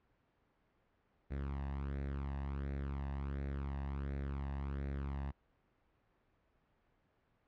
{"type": "tone with flanger", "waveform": "sawtooth", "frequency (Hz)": 69.3, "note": "C#2", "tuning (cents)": 0, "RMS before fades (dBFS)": -40, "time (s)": [1.3, 5.32], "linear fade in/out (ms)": 20, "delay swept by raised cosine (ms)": [0.49, 1.11], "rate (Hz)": 1.4, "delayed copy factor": 0.6, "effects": ["pink hiss -75 dBFS RMS until 7.47 s", "low-pass 2000 Hz 12 dB/octave"]}